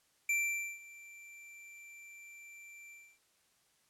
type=tone with ADSR envelope; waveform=square; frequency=2349 Hz; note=D7; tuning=in tune; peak=-29 dBFS; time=0.29-3.19 s; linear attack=4 ms; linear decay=490 ms; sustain=-22 dB; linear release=280 ms; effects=white hiss -72 dBFS RMS until 3.89 s + low-pass 11000 Hz 12 dB/octave